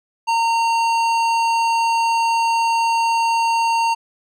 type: tone with hard clipping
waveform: triangle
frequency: 918 Hz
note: A#5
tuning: 27 cents flat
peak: -17 dBFS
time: 0.27-3.95 s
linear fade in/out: 20 ms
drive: 17 dB
effects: none